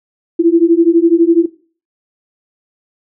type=beating tone pair; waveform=sine; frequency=329.6 / 341.6 Hz; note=E4 / F4; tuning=0 / -38 cents; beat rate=12 Hz; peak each=-10 dBFS; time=0.39-1.46 s; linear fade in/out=10 ms; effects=noise-tail reverb RT60 0.4 s tail -18 dB re dry